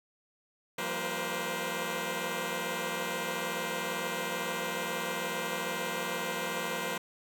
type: tone cluster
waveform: 10% pulse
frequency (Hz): 171.1 / 193.4 / 231.7 / 477.7 / 520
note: F3 / G3 / A#3 / A#4 / C5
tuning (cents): -35 / -23 / -10 / +42 / -11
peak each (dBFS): -32 / -34 / -33 / -29 / -28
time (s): 0.78-6.98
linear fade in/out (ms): 5
effects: none